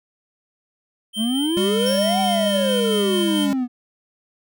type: tone with tremolo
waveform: square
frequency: 3130 Hz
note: G7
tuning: 3 cents flat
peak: -25 dBFS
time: 1.13-3.48 s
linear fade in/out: 50 ms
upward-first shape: square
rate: 4.5 Hz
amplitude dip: 25%
type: exponential two-way sweep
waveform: triangle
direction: up then down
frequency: 207.7 to 769 to 240.4 Hz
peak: -17 dBFS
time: 1.16-3.68 s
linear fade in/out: 50 ms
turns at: 2.2 s
type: tone with pitch glide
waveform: square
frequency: 200 to 201.9 Hz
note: G3 to G#3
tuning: +35 to -49 cents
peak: -22 dBFS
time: 1.57-3.53 s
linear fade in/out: 0 ms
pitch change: +16 cents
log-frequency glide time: 2.46-2.72 s
type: tone with exponential decay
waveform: sawtooth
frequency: 5460 Hz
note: F8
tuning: 40 cents flat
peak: -24 dBFS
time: 1.86-3.52 s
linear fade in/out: 5 ms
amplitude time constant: 360 ms
effects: none